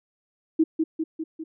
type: tone with echo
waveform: sine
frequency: 320 Hz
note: D#4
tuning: 49 cents sharp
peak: -15 dBFS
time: 0.59-0.64 s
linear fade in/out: 10 ms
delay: 200 ms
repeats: 4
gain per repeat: -4 dB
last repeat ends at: 1.44 s
effects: none